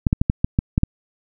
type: clicks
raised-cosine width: 5 ms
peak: -3 dBFS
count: 8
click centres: 0.068 / 0.129 / 0.215 / 0.299 / 0.445 / 0.589 / 0.779 / 0.834 s
effects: none